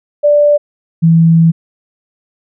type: tone pair in turn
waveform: sine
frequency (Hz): 587 / 164.72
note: D5 / E3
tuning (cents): -1 / -1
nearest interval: octave + minor seventh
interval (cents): 2200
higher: first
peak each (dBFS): -5 / -4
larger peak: second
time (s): 0.23-0.58 / 1.02-1.52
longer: second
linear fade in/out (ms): 20
effects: none